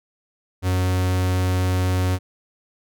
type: tone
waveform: 45% pulse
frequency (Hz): 92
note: F#2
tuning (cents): -9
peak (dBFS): -18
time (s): 0.62-2.19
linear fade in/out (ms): 50
effects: none